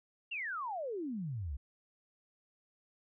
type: exponential sweep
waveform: sine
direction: down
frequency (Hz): 2870 to 61.74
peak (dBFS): -36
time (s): 0.31-1.57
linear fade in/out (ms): 10
effects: none